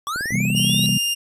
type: linear sweep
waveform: square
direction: up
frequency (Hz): 1108.7 to 3942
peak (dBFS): -24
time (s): 0.07-0.86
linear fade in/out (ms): 0
type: click train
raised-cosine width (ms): 2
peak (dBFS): -21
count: 16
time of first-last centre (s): 0.16-0.892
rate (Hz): 20.5
type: chord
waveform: sine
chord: C dominant seventh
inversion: none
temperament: equal with one note detuned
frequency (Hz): 130.81 / 164.81 / 196 / 238.9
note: C3 / E3 / G3 / Bb3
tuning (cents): 0 / 0 / 0 / +43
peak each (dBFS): -23 / -25 / -22 / -27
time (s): 0.32-0.98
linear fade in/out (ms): 5
type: tone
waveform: sawtooth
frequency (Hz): 2806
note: F7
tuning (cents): +8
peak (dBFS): -16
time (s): 0.55-1.15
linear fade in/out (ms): 20
effects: resampled to 32000 Hz